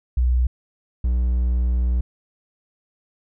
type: tone pair in turn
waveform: sine / triangle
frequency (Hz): 61.74 / 61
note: B1 / B1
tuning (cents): 0 / -21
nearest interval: unison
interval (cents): 21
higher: first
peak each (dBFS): -15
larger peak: neither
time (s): 0.17-0.47 / 1.04-2.01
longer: second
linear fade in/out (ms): 5
effects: none